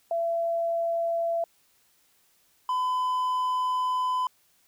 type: tone pair in turn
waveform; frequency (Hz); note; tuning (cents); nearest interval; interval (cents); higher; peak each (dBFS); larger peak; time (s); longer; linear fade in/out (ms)
sine / triangle; 673 / 1009.6; E5 / B5; +36 / +38; perfect fifth; 702; second; -24 / -22; second; 0.11-1.44 / 2.69-4.27; second; 2
effects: white hiss -65 dBFS RMS until 4.67 s